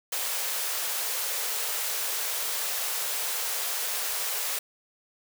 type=high-pass noise; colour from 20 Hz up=white; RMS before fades=-30 dBFS; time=0.12-4.59 s; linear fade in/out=5 ms; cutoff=410 Hz; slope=96 dB/octave; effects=none